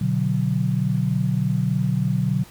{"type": "chord", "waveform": "sine", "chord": "B minor", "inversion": "none", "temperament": "equal", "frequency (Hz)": [123.47, 146.83, 185], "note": ["B2", "D3", "F#3"], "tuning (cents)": [0, 0, 0], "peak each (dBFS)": [-23, -23, -23], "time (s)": [0.01, 2.44], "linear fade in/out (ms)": 5, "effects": ["pink hiss -47 dBFS RMS until 2.5 s"]}